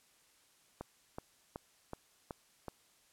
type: click train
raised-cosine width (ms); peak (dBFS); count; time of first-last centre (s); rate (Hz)
1; -27; 6; 0.81-2.683; 2.67
effects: white hiss -68 dBFS RMS until 3.12 s + low-pass 11000 Hz 12 dB/octave

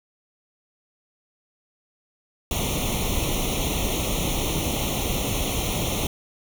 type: noise with comb filter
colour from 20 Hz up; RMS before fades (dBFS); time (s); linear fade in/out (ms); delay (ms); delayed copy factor
pink; -25; 2.51-6.07; 2; 0.31; +1
effects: none

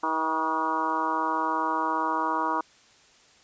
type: harmonic tone with a mistuned harmonic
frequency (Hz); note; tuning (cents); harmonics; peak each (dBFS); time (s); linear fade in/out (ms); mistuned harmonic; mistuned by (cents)
159.9; D#3; +48; 2 / 3 / 4 / 5 / 6 / 7 / 8 / 9; -33 / -38 / -37 / -35 / -27 / -31 / -33 / -37; 0.03-2.61; 5; 8; -62
effects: white hiss -57 dBFS RMS until 3.43 s + resampled to 16000 Hz

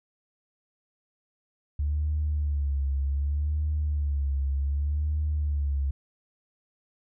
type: tone with vibrato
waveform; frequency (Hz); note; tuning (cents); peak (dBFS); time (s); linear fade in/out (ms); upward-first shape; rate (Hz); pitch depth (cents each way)
sine; 72.1; D2; -31; -23; 1.79-5.91; 5; sine; 0.66; 86
effects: tanh soft clip ceiling -19 dBFS

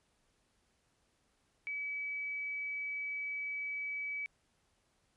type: tone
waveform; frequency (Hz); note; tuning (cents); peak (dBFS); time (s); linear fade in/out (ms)
sine; 2287; D7; -47; -36; 1.67-4.26; 0
effects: pink hiss -75 dBFS RMS until 5.16 s + resampled to 24000 Hz

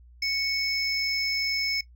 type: tone pair together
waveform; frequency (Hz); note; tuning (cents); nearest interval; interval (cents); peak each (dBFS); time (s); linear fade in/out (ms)
triangle; 2217 / 5243; C#7 / E8; 0 / -10; octave + minor third; 1490; -26; 0.22-1.81; 5
effects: noise-tail reverb RT60 0.1 s tail -17 dB re dry + added 60 Hz sine -49 dBFS peak until 1.95 s

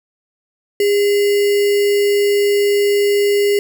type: tone with sample-and-hold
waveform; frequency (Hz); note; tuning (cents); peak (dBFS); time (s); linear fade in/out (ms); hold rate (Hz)
sine; 406.9; G#4; -35; -11; 0.8-3.59; 2; 2450
effects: none

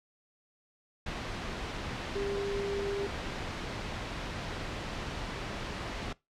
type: tone in noise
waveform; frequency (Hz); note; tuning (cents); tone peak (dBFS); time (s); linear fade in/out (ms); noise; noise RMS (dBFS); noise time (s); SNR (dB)
sine; 400.1; G4; +35; -32; 2.15-3.07; 5; pink; -37; 1.06-6.13; +2
effects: noise-tail reverb RT60 0.2 s tail -21 dB re dry + low-pass 4000 Hz 12 dB/octave

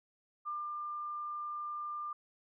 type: tone with ADSR envelope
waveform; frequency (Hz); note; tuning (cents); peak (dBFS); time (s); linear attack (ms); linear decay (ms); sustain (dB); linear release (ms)
sine; 1196; D6; +31; -35; 0.45-2.13; 28; 200; -2; 4
effects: none

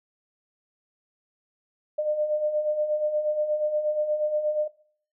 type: beating tone pair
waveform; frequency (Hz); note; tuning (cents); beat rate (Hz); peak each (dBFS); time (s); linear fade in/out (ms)
sine; 598 / 606.4; D5 / D#5; +31 / -45; 8.4; -31 / -24; 1.98-4.68; 10
effects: noise-tail reverb RT60 0.5 s tail -18 dB re dry

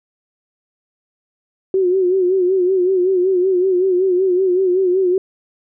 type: tone with vibrato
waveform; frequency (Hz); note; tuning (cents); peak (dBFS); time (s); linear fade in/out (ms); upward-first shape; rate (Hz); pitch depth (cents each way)
sine; 370; F#4; 0; -12; 1.74-5.18; 2; sine; 5.3; 74
effects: none

